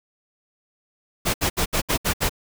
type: noise bursts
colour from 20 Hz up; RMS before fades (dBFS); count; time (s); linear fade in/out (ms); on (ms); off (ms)
pink; -21; 7; 1.25-2.295; 20; 91; 68
effects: none